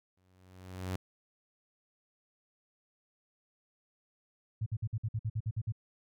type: tone with exponential growth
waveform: sawtooth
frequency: 92.5 Hz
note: F#2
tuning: in tune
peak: -28 dBFS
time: 0.17-0.96 s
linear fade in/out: 5 ms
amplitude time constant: 170 ms
type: tone bursts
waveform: sine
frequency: 110 Hz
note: A2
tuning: in tune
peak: -30 dBFS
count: 11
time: 4.61-5.723 s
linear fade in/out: 10 ms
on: 53 ms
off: 53 ms
effects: none